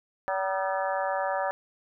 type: harmonic tone with a mistuned harmonic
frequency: 191 Hz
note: G3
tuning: 45 cents flat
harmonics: 3 / 4 / 5 / 6 / 7 / 8 / 9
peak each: -30 / -31 / -33 / -37 / -39 / -41 / -36 dBFS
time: 0.28-1.51 s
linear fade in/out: 0 ms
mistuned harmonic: 6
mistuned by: +99 cents
effects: none